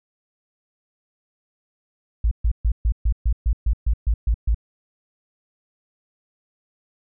sine tone bursts, 55 Hz, A1, in tune, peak -15 dBFS, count 12, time 2.24-4.546 s, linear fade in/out 5 ms, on 73 ms, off 130 ms, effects none

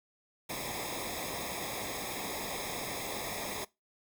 pink noise with comb filter, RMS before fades -38 dBFS, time 0.49-3.65 s, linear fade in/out 10 ms, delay 0.68 ms, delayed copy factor -0.85, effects noise-tail reverb RT60 0.2 s tail -20 dB re dry

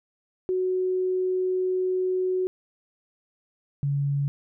sine tone pair in turn, 370 / 141.34 Hz, F#4 / C#3, 0 / +34 cents, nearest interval octave + perfect fourth, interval 1666 cents, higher first, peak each -22 dBFS, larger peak neither, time 0.49-2.47 / 3.83-4.28 s, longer first, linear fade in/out 0 ms, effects none

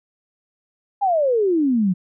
sine exponential sweep, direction down, 830.6 to 174.61 Hz, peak -15 dBFS, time 1.01-1.94 s, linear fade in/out 20 ms, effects none

